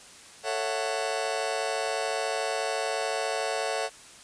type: chord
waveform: sawtooth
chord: F# minor seventh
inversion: first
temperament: just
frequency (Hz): 444 / 555 / 666 / 740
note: A4 / C#5 / E5 / F#5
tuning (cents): +16 / +2 / +18 / 0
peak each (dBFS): -29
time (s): 0.43-3.9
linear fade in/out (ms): 50
effects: white hiss -49 dBFS RMS until 4.23 s + resampled to 22050 Hz